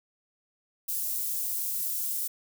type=high-pass noise; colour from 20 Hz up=white; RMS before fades=-31 dBFS; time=0.88-2.28 s; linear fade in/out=10 ms; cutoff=10000 Hz; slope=12 dB/octave; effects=none